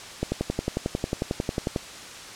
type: click train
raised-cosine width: 2 ms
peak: -11 dBFS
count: 18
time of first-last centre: 0.23-1.762 s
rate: 11.1 Hz
effects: white hiss -40 dBFS RMS until 2.35 s + low-pass 7000 Hz 12 dB/octave